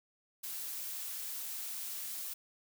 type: noise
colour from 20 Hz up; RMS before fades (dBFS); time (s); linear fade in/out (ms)
blue; -41; 0.43-2.34; 10
effects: none